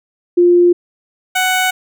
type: tone pair in turn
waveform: sine / 15% pulse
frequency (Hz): 351 / 743.7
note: F4 / F#5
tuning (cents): +9 / +9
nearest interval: octave + minor second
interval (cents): 1300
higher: second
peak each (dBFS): -6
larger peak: neither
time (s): 0.37-0.73 / 1.35-1.71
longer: neither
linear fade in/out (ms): 10
effects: none